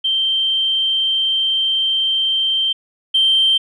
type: tone pair in turn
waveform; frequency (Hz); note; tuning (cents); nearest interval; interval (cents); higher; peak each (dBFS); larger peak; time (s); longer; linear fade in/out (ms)
sine; 3136 / 3136; G7 / G7; 0 / 0; unison; 0; neither; -14 / -10; second; 0.04-2.73 / 3.14-3.58; first; 10
effects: tanh soft clip ceiling -6 dBFS

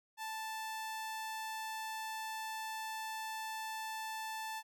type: tone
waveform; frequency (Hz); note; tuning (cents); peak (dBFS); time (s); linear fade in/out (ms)
sawtooth; 880; A5; 0; -36; 0.17-4.63; 50
effects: none

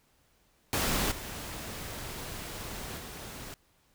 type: noise with level steps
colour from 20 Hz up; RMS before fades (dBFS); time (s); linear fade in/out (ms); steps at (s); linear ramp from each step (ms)
pink; -29 / -40 / -43; 0.73-3.54; 0; 1.11 / 2.97; 10
effects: pink hiss -68 dBFS RMS until 3.94 s

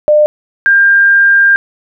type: tone pair in turn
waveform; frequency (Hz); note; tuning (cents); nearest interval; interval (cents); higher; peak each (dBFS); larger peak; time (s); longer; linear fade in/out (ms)
sine; 601 / 1598.9; D5 / G6; +40 / +34; octave + perfect fourth; 1694; second; -4; neither; 0.08-0.26 / 0.66-1.56; second; 0
effects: none

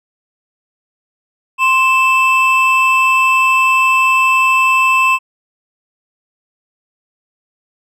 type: tone pair together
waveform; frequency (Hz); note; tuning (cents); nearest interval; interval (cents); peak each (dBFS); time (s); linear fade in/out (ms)
triangle; 1048 / 2637; C6 / E7; +2 / 0; octave + major third; 1598; -10; 1.58-5.19; 50
effects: none

